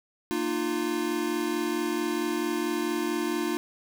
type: chord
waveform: square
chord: Bb suspended fourth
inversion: none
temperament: equal with one note detuned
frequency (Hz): 233.1 / 304.7 / 349.2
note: Bb3 / Eb4 / F4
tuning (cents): 0 / -36 / 0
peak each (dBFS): -35 / -31 / -30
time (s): 0.31-3.57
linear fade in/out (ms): 0
effects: none